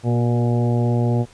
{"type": "harmonic tone with a mistuned harmonic", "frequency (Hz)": 119.5, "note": "A#2", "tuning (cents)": 43, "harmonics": [1, 2, 3, 4, 5, 6, 7], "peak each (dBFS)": [-17, -23, -27, -29, -31, -33, -34], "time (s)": [0.03, 1.26], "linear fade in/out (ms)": 50, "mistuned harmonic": 3, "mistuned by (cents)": 20, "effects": ["pink hiss -49 dBFS RMS until 1.33 s", "resampled to 22050 Hz"]}